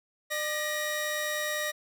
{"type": "tone pair together", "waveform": "sawtooth", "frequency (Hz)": [602, 1895.8], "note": ["D5", "A#6"], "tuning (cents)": [43, 29], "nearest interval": "octave + minor sixth", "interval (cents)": 1986, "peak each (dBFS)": [-29, -28], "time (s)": [0.3, 1.72], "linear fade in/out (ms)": 20, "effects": []}